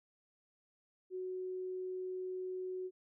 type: tone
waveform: sine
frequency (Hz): 370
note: F#4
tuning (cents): 0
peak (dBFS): -38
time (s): 1.1-2.91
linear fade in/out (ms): 50
effects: none